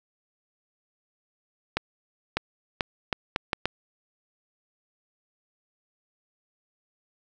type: accelerating click train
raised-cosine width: 0.3 ms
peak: -8 dBFS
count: 7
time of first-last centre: 1.77-3.656 s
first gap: 600 ms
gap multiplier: 0.73
effects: none